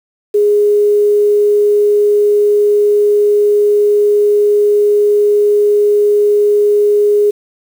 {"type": "tone with quantisation", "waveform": "sine", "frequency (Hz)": 414.2, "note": "G#4", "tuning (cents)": -5, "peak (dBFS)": -7, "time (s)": [0.34, 7.31], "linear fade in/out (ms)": 10, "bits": 6, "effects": []}